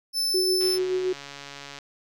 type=tone; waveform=40% pulse; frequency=5274 Hz; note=E8; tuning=in tune; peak=-22 dBFS; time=0.13-0.79 s; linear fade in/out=50 ms
type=tone with tremolo; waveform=sine; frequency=370 Hz; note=F#4; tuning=in tune; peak=-21 dBFS; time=0.34-1.13 s; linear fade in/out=5 ms; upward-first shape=sine; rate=7 Hz; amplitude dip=40%
type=click train; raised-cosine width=0.2 ms; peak=-22 dBFS; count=167; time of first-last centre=0.61-1.787 s; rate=141 Hz
effects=none